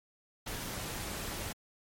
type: noise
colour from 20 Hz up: pink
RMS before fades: -39 dBFS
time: 0.46-1.53 s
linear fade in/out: 10 ms
effects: MP3 64 kbps